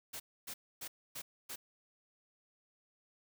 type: noise bursts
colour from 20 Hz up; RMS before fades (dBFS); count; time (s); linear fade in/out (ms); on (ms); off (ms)
white; -44; 5; 0.13-1.56; 10; 70; 270
effects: none